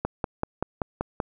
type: click train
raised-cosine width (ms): 1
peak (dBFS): -11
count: 7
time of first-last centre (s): 0.05-1.202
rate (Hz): 5.21
effects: none